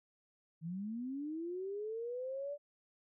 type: linear sweep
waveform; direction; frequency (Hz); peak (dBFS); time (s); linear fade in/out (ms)
sine; up; 155.56 to 587.3; -38; 0.61-2.58; 50
effects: none